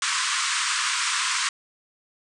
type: band-pass noise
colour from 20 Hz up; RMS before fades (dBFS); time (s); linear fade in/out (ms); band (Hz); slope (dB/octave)
pink; -25; 0.02-1.49; 2; 1000 to 9200; 96
effects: none